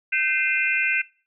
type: tone cluster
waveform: sine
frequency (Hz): 1546 / 2084 / 2435 / 2675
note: G6 / C7 / D#7 / E7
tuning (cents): -24 / -7 / -38 / +25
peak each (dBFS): -25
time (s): 0.12-1.02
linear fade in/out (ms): 10
effects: noise-tail reverb RT60 0.4 s tail -23 dB re dry